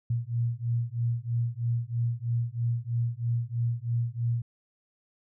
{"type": "beating tone pair", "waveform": "sine", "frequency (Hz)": [116.54, 119.64], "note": ["A#2", "A#2"], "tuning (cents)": [0, 45], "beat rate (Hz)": 3.1, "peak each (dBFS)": [-29, -29], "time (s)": [0.1, 4.42], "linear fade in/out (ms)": 5, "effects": []}